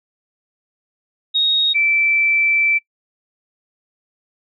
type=tone pair in turn; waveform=sine; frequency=3752 / 2329 Hz; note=A#7 / D7; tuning=+11 / -15 cents; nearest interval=minor sixth; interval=826 cents; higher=first; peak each=-13 dBFS; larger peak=neither; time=1.34-1.74 / 1.74-2.79 s; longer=second; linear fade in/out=20 ms; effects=noise-tail reverb RT60 0.1 s tail -24 dB re dry